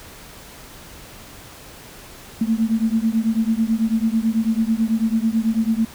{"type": "beating tone pair", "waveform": "sine", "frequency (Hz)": [220, 229.1], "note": ["A3", "A#3"], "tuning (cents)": [0, -30], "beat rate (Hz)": 9.1, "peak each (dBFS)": [-19, -20], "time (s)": [2.41, 5.85], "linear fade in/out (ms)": 5, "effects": ["pink hiss -41 dBFS RMS until 5.94 s"]}